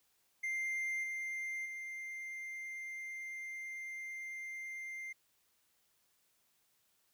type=tone with level steps; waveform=triangle; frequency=2097 Hz; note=C7; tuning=3 cents sharp; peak=-33 / -36 / -40 dBFS; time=0.43-5.13 s; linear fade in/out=10 ms; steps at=1.03 / 1.65 s; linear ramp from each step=10 ms; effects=white hiss -75 dBFS RMS until 7.13 s